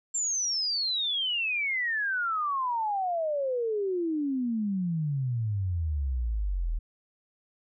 sine exponential sweep, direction down, 7430 to 38.14 Hz, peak -26 dBFS, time 0.14-6.79 s, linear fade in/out 10 ms, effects none

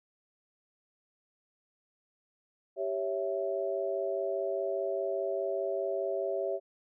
sine chord, C# diminished, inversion second, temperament equal, 392 / 554.4 / 659.3 Hz, G4 / C#5 / E5, 0 / 0 / 0 cents, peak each -34 dBFS, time 2.76-6.6 s, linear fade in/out 50 ms, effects none

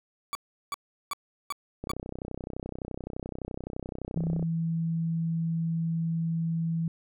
40% pulse tone bursts, 1143 Hz, D6, 47 cents flat, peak -29 dBFS, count 5, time 0.33-1.915 s, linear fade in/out 0 ms, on 21 ms, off 370 ms
click train, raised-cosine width 2 ms, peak -22 dBFS, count 83, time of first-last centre 1.84-4.427 s, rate 31.7 Hz
sine tone, 164.81 Hz, E3, in tune, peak -26 dBFS, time 4.16-6.88 s, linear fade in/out 2 ms
effects none

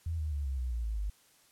sine tone with pitch steps, 82.41 / 76.89 / 71.74 / 66.94 / 62.46 / 58.27 / 54.37 / 50.73 Hz, E2 / D#2 / D2 / C2 / B1 / A#1 / A1 / G#1, 0 / -20 / -40 / +40 / +20 / 0 / -20 / -40 cents, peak -31 dBFS, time 0.06-1.1 s, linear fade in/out 5 ms, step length 130 ms, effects white hiss -64 dBFS RMS until 1.51 s + low-pass 12000 Hz 12 dB/octave

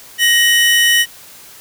45% pulse tone pair together, 1880 / 2984 Hz, A#6 / F#7, +14 / +14 cents, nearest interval minor sixth, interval 800 cents, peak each -12 dBFS, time 0.18-1.06 s, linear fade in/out 50 ms, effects white hiss -39 dBFS RMS until 1.6 s

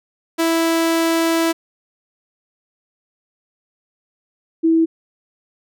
sawtooth / sine tone pair in turn, 329.6 / 326.2 Hz, E4 / E4, 0 / -18 cents, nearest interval unison, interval 18 cents, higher first, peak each -11 dBFS, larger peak neither, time 0.38-1.53 / 4.63-4.86 s, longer first, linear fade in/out 20 ms, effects none

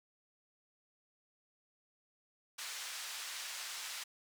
white band-pass noise, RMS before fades -44 dBFS, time 2.58-4.04 s, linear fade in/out 10 ms, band 1100 to 6700 Hz, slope 12 dB/octave, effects none

